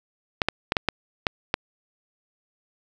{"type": "clicks", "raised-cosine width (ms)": 0.3, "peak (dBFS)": -4, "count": 7, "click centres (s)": [0.418, 0.486, 0.721, 0.768, 0.887, 1.268, 1.541], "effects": []}